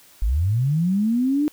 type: linear sweep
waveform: sine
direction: up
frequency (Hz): 44.92 to 304.8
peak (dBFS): -17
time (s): 0.22-1.48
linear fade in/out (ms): 0
effects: white hiss -51 dBFS RMS until 1.52 s